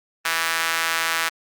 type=tone with high-pass filter; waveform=sawtooth; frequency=164.3 Hz; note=E3; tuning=5 cents flat; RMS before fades=-23 dBFS; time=0.25-1.29 s; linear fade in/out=5 ms; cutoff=1500 Hz; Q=1.4; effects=Opus 32 kbps